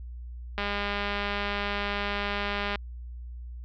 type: click train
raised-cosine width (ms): 0.3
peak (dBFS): -14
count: 443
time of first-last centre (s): 0.58-2.757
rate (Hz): 203
effects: added 60 Hz sine -37 dBFS peak until 3.64 s + low-pass 4000 Hz 12 dB/octave